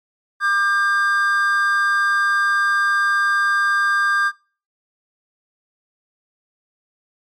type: tone pair together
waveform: triangle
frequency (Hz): 1194.8 / 1600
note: D6 / G6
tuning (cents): +29 / +35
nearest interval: perfect fourth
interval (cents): 506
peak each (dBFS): -17 / -15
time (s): 0.4-4.32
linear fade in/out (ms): 50
effects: noise-tail reverb RT60 0.4 s tail -24 dB re dry + MP3 64 kbps